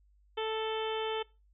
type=harmonic tone; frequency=440 Hz; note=A4; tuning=in tune; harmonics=1 / 2 / 3 / 4 / 5 / 6 / 7 / 8; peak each=-33 / -38 / -43 / -47 / -47 / -47 / -41 / -46 dBFS; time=0.37-1.23 s; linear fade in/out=10 ms; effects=noise-tail reverb RT60 0.3 s tail -24 dB re dry + added 50 Hz sine -62 dBFS peak until 1.53 s